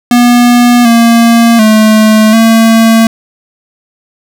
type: tone with pitch steps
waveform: square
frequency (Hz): 242.1 / 232.2 / 216.6 / 225.7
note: B3 / A#3 / A3 / A3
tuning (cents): -34 / -7 / -27 / +44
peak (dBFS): -3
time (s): 0.11-3.07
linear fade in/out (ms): 2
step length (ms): 740
effects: none